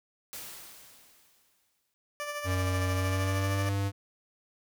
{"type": "noise with exponential decay", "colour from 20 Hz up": "white", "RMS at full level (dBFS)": -40, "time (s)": [0.33, 1.94], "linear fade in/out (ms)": 0, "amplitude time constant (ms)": 350}
{"type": "tone with tremolo", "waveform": "15% pulse", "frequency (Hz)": 587, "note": "D5", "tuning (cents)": -1, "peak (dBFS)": -26, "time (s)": [2.2, 3.69], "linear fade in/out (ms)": 0, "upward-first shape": "sine", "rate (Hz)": 13, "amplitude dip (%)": 45}
{"type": "tone with pitch glide", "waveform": "square", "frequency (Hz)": [92.5, 99.14], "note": ["F#2", "G2"], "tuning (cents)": [0, 20], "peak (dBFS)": -28, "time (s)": [2.44, 3.92], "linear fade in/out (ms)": 50, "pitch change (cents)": 120, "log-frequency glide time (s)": [2.94, 3.67]}
{"effects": []}